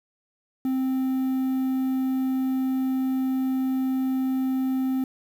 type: tone with quantisation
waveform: triangle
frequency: 261.6 Hz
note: C4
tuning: in tune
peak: -20 dBFS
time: 0.65-5.04 s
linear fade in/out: 2 ms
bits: 8
effects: none

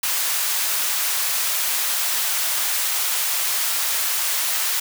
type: high-pass noise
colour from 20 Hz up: white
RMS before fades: -22 dBFS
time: 0.03-4.8 s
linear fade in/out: 5 ms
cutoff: 810 Hz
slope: 12 dB/octave
effects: none

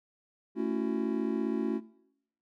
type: chord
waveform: triangle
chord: F# minor seventh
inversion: first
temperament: just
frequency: 222 / 277.5 / 333 / 370 Hz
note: A3 / C#4 / E4 / F#4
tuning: +16 / +2 / +18 / 0 cents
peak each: -32 dBFS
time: 0.55-1.81 s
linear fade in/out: 50 ms
effects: noise-tail reverb RT60 0.8 s tail -20 dB re dry

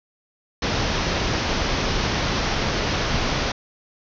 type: low-pass noise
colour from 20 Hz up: pink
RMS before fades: -23 dBFS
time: 0.62-3.52 s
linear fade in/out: 5 ms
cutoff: 6100 Hz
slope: 96 dB/octave
effects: none

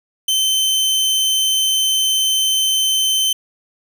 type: tone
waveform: sawtooth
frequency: 3083 Hz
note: G7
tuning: 29 cents flat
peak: -11 dBFS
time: 0.28-3.33 s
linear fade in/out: 5 ms
effects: none

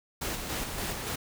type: noise with tremolo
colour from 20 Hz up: pink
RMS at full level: -33 dBFS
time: 0.21-1.16 s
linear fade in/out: 10 ms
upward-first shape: square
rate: 3.5 Hz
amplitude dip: 35%
effects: none

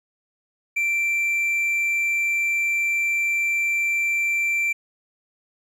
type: tone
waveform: triangle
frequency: 2349 Hz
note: D7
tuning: in tune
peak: -18 dBFS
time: 0.76-4.73 s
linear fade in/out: 10 ms
effects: 10-bit

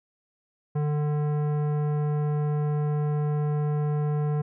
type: tone with tanh clipping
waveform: sine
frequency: 148.7 Hz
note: D3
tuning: 22 cents sharp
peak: -25 dBFS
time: 0.75-4.42 s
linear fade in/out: 10 ms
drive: 15 dB
effects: none

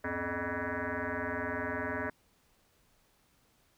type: tone with frequency modulation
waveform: sine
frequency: 622.3 Hz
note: D#5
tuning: in tune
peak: -32 dBFS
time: 0.04-2.1 s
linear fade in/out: 5 ms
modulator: 175 Hz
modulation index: 7.1
effects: pink hiss -69 dBFS RMS until 3.77 s

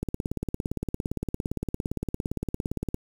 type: click train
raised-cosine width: 3 ms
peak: -15 dBFS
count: 52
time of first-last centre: 0.03-2.944 s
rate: 17.5 Hz
effects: 7-bit

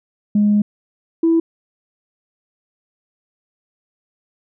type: tone pair in turn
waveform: sine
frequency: 207.7 / 329.7 Hz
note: G#3 / E4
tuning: 0 / 0 cents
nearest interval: minor sixth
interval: 800 cents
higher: second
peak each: -10 dBFS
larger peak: neither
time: 0.35-0.62 / 1.23-1.4 s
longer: first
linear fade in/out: 5 ms
effects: tanh soft clip ceiling -7 dBFS

